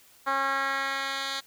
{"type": "tone with band-pass filter sweep", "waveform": "10% pulse", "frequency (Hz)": 272.3, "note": "C#4", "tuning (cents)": -31, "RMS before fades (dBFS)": -29, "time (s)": [0.26, 1.41], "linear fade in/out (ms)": 20, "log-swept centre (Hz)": [1200, 3700], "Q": 1.5, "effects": ["white hiss -57 dBFS RMS until 1.46 s"]}